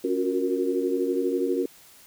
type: chord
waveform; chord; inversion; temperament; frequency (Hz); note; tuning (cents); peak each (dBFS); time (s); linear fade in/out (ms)
sine; Gb major seventh; second; equal with one note detuned; 277.2 / 357.8 / 370 / 466.2; Db4 / F4 / Gb4 / Bb4; 0 / +42 / 0 / 0; -28; 0.04-1.66; 5
effects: white hiss -52 dBFS RMS until 2.06 s